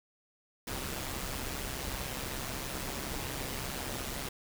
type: noise with amplitude modulation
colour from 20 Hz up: pink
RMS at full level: -35 dBFS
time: 0.67-4.29 s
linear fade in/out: 5 ms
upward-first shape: sine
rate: 134 Hz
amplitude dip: 60%
effects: none